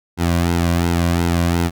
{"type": "tone with flanger", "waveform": "sawtooth", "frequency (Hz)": 85.6, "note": "F2", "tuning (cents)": -34, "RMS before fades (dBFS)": -17, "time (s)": [0.17, 1.71], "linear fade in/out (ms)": 50, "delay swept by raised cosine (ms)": [1.7, 2.34], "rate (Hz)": 2.8, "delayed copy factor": -0.65, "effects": []}